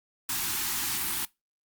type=band-stop noise; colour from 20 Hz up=white; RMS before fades=-30 dBFS; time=0.29-1.25 s; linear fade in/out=2 ms; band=390 to 760 Hz; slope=96 dB/octave; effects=noise-tail reverb RT60 0.2 s tail -21 dB re dry + Opus 48 kbps